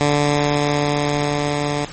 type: tone with level ramp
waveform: 10% pulse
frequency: 146 Hz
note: D3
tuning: 10 cents flat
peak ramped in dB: -6 to -11 dBFS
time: 0.01-1.85 s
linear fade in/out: 0 ms
effects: pink hiss -35 dBFS RMS until 1.92 s + MP3 32 kbps